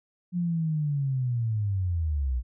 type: linear sweep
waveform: sine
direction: down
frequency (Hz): 179.3 to 58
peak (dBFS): -24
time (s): 0.32-2.43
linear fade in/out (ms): 50
effects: none